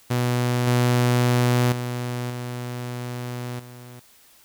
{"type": "tone with level steps", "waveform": "sawtooth", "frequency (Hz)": 122.7, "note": "B2", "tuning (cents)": -11, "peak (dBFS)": [-16, -13, -22, -25, -36], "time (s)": [0.1, 4], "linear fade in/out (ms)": 10, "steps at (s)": [0.67, 1.72, 2.3, 3.59], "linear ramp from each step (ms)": 5, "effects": ["white hiss -54 dBFS RMS until 4.44 s"]}